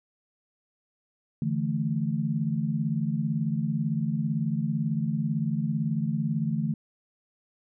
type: chord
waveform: sine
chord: D suspended second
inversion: none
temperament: equal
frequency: 146.83 / 164.81 / 220 Hz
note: D3 / E3 / A3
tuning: 0 / 0 / 0 cents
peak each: -29 dBFS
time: 1.42-6.74 s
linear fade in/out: 2 ms
effects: none